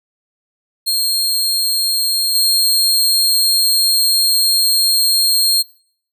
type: tone with level steps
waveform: sawtooth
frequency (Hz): 4229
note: C8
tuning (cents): +18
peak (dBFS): -11 / -8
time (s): 0.86-5.63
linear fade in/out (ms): 20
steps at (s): 2.35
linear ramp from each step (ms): 2
effects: noise-tail reverb RT60 0.6 s tail -25 dB re dry